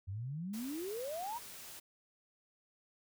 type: exponential sweep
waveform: sine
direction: up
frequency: 90.2 to 991 Hz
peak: -38 dBFS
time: 0.07-1.39 s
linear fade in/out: 20 ms
type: noise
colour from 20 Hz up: white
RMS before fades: -50 dBFS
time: 0.53-1.8 s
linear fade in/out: 10 ms
effects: none